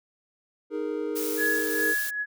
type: chord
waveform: triangle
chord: D# suspended fourth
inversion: none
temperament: equal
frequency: 311.1 / 415.3 / 466.2 Hz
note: D#4 / G#4 / A#4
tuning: 0 / 0 / 0 cents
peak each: -30 dBFS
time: 0.7-1.95 s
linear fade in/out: 50 ms
type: noise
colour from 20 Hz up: blue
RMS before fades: -33 dBFS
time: 1.15-2.11 s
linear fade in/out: 20 ms
type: tone with tremolo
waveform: sine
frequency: 1685 Hz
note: G#6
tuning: 25 cents sharp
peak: -22 dBFS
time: 1.37-2.26 s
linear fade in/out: 50 ms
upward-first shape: sine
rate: 2.4 Hz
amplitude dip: 65%
effects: none